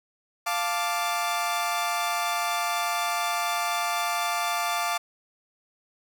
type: chord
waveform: sawtooth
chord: D minor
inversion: first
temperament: equal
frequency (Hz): 698.5 / 880 / 1174.7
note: F5 / A5 / D6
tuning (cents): 0 / 0 / 0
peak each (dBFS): -25 / -28 / -25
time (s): 0.46-4.98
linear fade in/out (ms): 10
effects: none